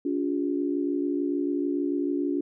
sine tone cluster, 285.2 / 352 / 403.3 Hz, C#4 / F4 / G4, +49 / +14 / +49 cents, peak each -26 / -29 / -35 dBFS, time 0.05-2.41 s, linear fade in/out 5 ms, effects none

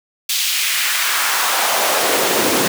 pink noise with high-pass filter sweep, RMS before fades -17 dBFS, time 0.29-2.68 s, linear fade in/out 5 ms, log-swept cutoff 3600 to 240 Hz, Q 1.4, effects none

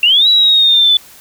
sine linear two-way sweep, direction up then down, 2700 to 3928 to 3474 Hz, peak -6 dBFS, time 0.03-0.97 s, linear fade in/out 2 ms, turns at 0.28 s, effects white hiss -40 dBFS RMS until 1.2 s

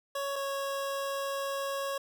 25% pulse tone pair in turn, 557 / 551.9 Hz, C#5 / C#5, +8 / -8 cents, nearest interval unison, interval 16 cents, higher first, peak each -28 dBFS, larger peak neither, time 0.15-0.36 / 0.36-1.98 s, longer second, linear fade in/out 5 ms, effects none

